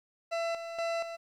40% pulse tone with tremolo, 670 Hz, E5, 28 cents sharp, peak -29 dBFS, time 0.31-1.17 s, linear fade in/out 20 ms, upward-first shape square, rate 2.1 Hz, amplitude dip 60%, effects low-pass 5000 Hz 12 dB/octave + 11-bit

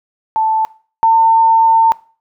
sine tone pair in turn, 880 / 902.1 Hz, A5 / A5, 0 / +43 cents, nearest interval unison, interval 43 cents, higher second, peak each -11 / -6 dBFS, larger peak second, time 0.36-0.65 / 1.03-1.92 s, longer second, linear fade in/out 0 ms, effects noise-tail reverb RT60 0.4 s tail -21 dB re dry

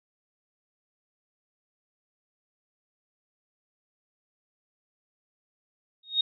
sine tone with exponential growth, 3729 Hz, A#7, in tune, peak -17 dBFS, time 6.03-6.21 s, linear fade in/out 5 ms, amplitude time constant 37 ms, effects none

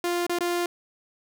sawtooth tone with dropouts, 349.2 Hz, F4, in tune, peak -20 dBFS, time 0.04-0.66 s, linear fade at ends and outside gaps 2 ms, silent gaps 0.266-0.295 / 0.387-0.407 s, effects none

